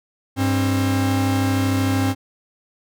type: tone pair together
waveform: 45% pulse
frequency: 100 / 267 Hz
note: G2 / C4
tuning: +35 / +35 cents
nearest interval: octave + perfect fourth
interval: 1700 cents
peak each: -20 dBFS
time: 0.36-2.15 s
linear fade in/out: 50 ms
effects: none